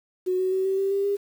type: tone with pitch steps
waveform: sine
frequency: 367.7 / 373.3 / 378.9 / 384.6 / 390.5 / 396.4 / 402.4 Hz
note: F#4 / F#4 / F#4 / G4 / G4 / G4 / G4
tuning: -11 / +15 / +41 / -33 / -7 / +19 / +45 cents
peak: -21 dBFS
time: 0.26-1.17 s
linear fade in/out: 20 ms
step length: 130 ms
effects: 8-bit